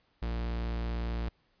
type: tone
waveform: 45% pulse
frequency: 57.9 Hz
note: A#1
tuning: 11 cents flat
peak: -31 dBFS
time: 0.22-1.29 s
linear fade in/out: 5 ms
effects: pink hiss -71 dBFS RMS until 1.6 s + resampled to 11025 Hz